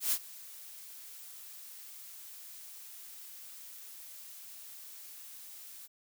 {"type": "noise with ADSR envelope", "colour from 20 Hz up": "blue", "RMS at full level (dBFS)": -28, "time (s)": [0, 5.88], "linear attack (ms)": 120, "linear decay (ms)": 61, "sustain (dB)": -21, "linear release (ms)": 29, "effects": []}